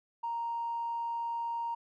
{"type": "tone with tanh clipping", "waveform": "triangle", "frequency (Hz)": 932.3, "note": "A#5", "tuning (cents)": 0, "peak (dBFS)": -32, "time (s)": [0.23, 1.75], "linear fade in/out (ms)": 10, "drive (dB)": 4, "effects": []}